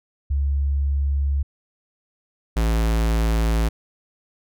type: tone pair in turn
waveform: sine / square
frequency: 70 / 55.56 Hz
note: C#2 / A1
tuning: +18 / +18 cents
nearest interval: major third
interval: 400 cents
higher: first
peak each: -18 dBFS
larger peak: neither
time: 0.3-1.43 / 2.56-3.69 s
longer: neither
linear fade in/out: 10 ms
effects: none